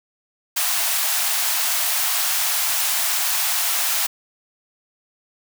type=high-pass noise; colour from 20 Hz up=white; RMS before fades=-21 dBFS; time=0.56-4.07 s; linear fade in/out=10 ms; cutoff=630 Hz; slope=96 dB/octave; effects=none